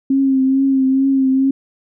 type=tone with vibrato; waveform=sine; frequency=267.5 Hz; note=C4; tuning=38 cents sharp; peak=-11 dBFS; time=0.1-1.51 s; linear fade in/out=5 ms; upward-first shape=triangle; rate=2.3 Hz; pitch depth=36 cents each way; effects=none